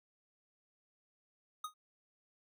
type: tone with exponential decay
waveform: square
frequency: 1244.5 Hz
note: D#6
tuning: in tune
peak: -36 dBFS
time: 1.64-1.74 s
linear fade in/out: 5 ms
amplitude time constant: 21 ms
effects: none